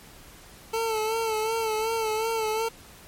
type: tone with vibrato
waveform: 25% pulse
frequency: 443.4 Hz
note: A4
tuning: 13 cents sharp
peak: -21 dBFS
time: 0.73-2.69 s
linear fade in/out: 10 ms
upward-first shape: sine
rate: 2.7 Hz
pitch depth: 48 cents each way
effects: pink hiss -49 dBFS RMS until 3.07 s + MP3 64 kbps